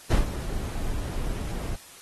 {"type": "noise with ADSR envelope", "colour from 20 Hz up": "brown", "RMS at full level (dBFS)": -17, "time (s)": [0.1, 1.76], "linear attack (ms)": 12, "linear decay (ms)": 140, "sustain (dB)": -13, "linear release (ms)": 7, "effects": ["white hiss -48 dBFS RMS until 2.01 s", "AAC 32 kbps"]}